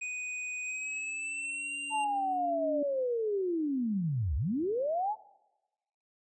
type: tone with pitch glide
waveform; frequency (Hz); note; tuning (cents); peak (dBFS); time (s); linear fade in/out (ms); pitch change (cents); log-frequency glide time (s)
square; 2489 to 2778; D#7 to F7; 0 to -10; -35; 0.01-2.05; 10; +190; 0.63-1.77
type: tone with exponential growth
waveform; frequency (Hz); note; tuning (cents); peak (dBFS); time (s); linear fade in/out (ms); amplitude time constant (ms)
sine; 286.1; D4; -45; -31; 0.71-2.83; 5; 460
type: linear two-way sweep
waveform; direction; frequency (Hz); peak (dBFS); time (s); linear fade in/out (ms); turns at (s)
sine; down then up; 888 to 61.8 to 888; -28; 1.9-5.16; 50; 4.36
effects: noise-tail reverb RT60 1.0 s tail -20 dB re dry + resampled to 22050 Hz